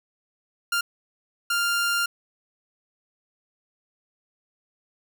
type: tone bursts at uneven times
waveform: sawtooth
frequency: 1396.9 Hz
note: F6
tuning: in tune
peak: -18 dBFS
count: 2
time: 0.72-0.81 / 1.5-2.06 s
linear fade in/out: 5 ms
effects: none